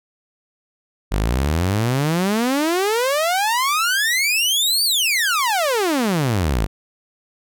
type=exponential two-way sweep; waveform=sawtooth; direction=up then down; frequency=46.8 to 4699 to 46.8 Hz; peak=-13 dBFS; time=1.11-6.67 s; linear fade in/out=20 ms; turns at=4.84 s; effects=none